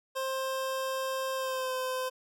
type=tone with pitch glide; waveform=25% pulse; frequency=528 to 514.2 Hz; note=C5 to C5; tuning=+16 to -30 cents; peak=-27 dBFS; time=0.15-2.1 s; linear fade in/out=20 ms; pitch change=-46 cents; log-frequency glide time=1.35-1.73 s; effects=none